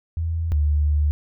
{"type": "tone pair in turn", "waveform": "sine", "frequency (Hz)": [82.3, 74.26], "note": ["E2", "D2"], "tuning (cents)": [-2, 20], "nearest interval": "major second", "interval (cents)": 178, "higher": "first", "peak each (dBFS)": [-21, -16], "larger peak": "second", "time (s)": [[0.17, 0.52], [0.52, 1.11]], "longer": "second", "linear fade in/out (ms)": 0, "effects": []}